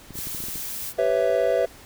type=clicks; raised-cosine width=3 ms; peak=-26 dBFS; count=9; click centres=0.107 / 0.155 / 0.189 / 0.271 / 0.348 / 0.404 / 0.439 / 0.485 / 0.557 s
type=noise; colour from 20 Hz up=blue; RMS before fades=-32 dBFS; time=0.13-0.94 s; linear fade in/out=50 ms
type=chord; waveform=triangle; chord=C# half-diminished seventh; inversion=second; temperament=equal with one note detuned; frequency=392 / 497.3 / 554.4 / 659.3 Hz; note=G4 / B4 / C#5 / E5; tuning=0 / +12 / 0 / 0 cents; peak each=-26 / -21 / -23 / -21 dBFS; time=0.98-1.66 s; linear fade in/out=10 ms
effects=pink hiss -47 dBFS RMS until 1.85 s